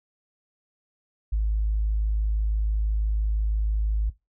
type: tone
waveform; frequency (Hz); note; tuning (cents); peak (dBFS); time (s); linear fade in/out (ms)
sine; 53; G#1; +36; -20; 1.32-4.1; 10
effects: noise-tail reverb RT60 0.2 s tail -19 dB re dry + tanh soft clip ceiling -16 dBFS